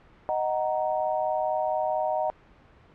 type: chord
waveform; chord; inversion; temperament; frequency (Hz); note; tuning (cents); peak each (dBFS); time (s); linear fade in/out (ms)
sine; D# minor; none; just; 622.3 / 746.7 / 933.4; D#5 / F#5 / A#5; 0 / +16 / +2; -27 / -28 / -31; 0.29-2.3; 0
effects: pink hiss -55 dBFS RMS until 2.94 s + low-pass 2000 Hz 12 dB/octave